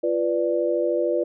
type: chord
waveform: sine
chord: B diminished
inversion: second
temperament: equal with one note detuned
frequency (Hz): 346 / 493.9 / 587.3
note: F4 / B4 / D5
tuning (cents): -16 / 0 / 0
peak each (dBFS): -24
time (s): 0.03-1.24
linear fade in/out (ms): 10
effects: none